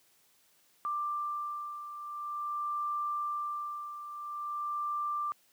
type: beating tone pair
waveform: sine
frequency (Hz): 1182 / 1182.47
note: D6 / D6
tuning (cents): +11 / +11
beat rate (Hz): 0.47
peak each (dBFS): -34 / -40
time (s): 0.85-5.32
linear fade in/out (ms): 0
effects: white hiss -67 dBFS RMS until 5.52 s + high-pass 100 Hz 12 dB/octave